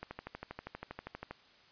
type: click train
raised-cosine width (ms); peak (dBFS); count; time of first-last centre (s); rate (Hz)
0.5; -26; 17; 0.03-1.31; 12.5
effects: white hiss -62 dBFS RMS until 1.71 s + resampled to 11025 Hz